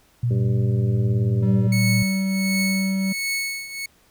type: tone with pitch glide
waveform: sine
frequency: 120 to 116.25 Hz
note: B2 to A#2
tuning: -49 to -4 cents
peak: -18 dBFS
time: 0.23-2.03 s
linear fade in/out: 5 ms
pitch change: -55 cents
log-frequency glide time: 0.54-1.02 s
type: harmonic tone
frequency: 98 Hz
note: G2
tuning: in tune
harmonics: 1 / 2 / 3 / 4 / 5 / 6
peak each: -27 / -28 / -37 / -31 / -40 / -43 dBFS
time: 0.3-1.68 s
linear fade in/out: 10 ms
type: tone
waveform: triangle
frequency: 191.9 Hz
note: G3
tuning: 37 cents flat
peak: -18 dBFS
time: 1.42-3.13 s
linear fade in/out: 10 ms
type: tone with tremolo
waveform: sawtooth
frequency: 2205 Hz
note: C#7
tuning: 10 cents flat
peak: -18 dBFS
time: 1.72-3.86 s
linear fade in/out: 5 ms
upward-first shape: triangle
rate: 1.4 Hz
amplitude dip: 80%
effects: pink hiss -58 dBFS RMS until 4.1 s